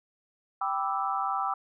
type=chord; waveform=sine; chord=E minor seventh; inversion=first; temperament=equal; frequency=784 / 987.8 / 1174.7 / 1318.5 Hz; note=G5 / B5 / D6 / E6; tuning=0 / 0 / 0 / 0 cents; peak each=-31 / -35 / -32 / -32 dBFS; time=0.61-1.54 s; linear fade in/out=5 ms; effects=none